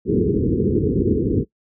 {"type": "low-pass noise", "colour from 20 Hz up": "white", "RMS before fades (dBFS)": -18, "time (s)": [0.05, 1.45], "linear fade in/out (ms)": 50, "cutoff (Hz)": 450, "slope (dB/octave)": 96, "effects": ["noise-tail reverb RT60 0.1 s tail -21 dB re dry", "high-pass 60 Hz 12 dB/octave"]}